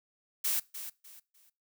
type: noise with echo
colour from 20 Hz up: blue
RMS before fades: -30 dBFS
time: 0.44-0.6 s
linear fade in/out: 10 ms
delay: 300 ms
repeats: 3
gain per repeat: -11 dB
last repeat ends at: 1.5 s
effects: noise-tail reverb RT60 0.3 s tail -22 dB re dry